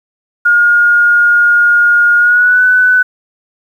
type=tone with pitch glide; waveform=sine; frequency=1426 to 1497.8 Hz; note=F6 to F#6; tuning=+36 to +21 cents; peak=-5 dBFS; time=0.45-3.03 s; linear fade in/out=10 ms; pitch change=+85 cents; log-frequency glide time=2.17-2.63 s; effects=7-bit